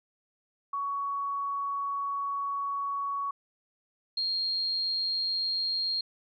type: tone pair in turn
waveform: sine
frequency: 1120 / 4229 Hz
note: C#6 / C8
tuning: +18 / +18 cents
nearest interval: octave + major seventh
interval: 2300 cents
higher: second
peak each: -29 / -27 dBFS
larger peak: second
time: 0.73-3.31 / 4.17-6.01 s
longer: first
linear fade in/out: 5 ms
effects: none